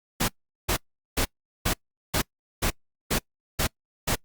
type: noise bursts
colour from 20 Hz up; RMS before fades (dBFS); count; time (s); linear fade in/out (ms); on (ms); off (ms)
pink; -24; 9; 0.2-4.156; 10; 84; 400
effects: noise-tail reverb RT60 0.1 s tail -26 dB re dry + Opus 48 kbps